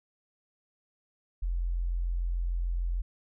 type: tone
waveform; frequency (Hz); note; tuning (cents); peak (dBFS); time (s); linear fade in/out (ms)
sine; 43.39; F1; -10; -27; 1.42-3.02; 10
effects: none